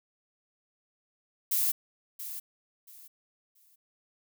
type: noise with echo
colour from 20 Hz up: violet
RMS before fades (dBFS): -27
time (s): 1.51-1.72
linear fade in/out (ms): 10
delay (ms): 680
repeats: 3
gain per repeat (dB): -12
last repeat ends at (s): 3.76
effects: none